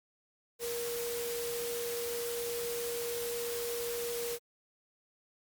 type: tone in noise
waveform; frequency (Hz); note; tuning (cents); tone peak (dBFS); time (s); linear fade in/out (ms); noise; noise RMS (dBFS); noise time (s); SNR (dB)
sine; 473.5; A#4; +27; -35; 0.59-4.39; 50; white; -40; 0.59-4.39; +2
effects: Opus 48 kbps